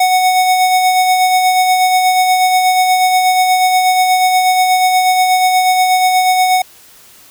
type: tone with tremolo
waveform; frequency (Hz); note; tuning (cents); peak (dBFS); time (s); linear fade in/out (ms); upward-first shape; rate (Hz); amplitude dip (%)
square; 740; F#5; 0; -8; 0-6.62; 5; sine; 8.3; 35
effects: white hiss -42 dBFS RMS until 7.3 s